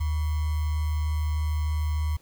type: tone with sample-and-hold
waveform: sine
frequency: 76.6 Hz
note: D#2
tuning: 27 cents flat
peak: -23 dBFS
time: 0-2.17 s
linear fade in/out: 10 ms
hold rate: 1050 Hz
effects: pink hiss -60 dBFS RMS until 2.21 s